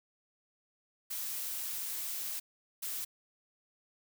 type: noise bursts at uneven times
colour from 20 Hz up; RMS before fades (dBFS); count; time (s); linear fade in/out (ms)
blue; -38; 2; 1.1-2.4 / 2.82-3.05; 10
effects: none